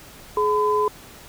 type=tone pair together; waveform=sine; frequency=422 / 1011 Hz; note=G#4 / B5; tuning=+28 / +40 cents; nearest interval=octave + minor third; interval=1512 cents; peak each=-20 dBFS; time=0.37-0.88 s; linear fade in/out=2 ms; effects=pink hiss -44 dBFS RMS until 1.28 s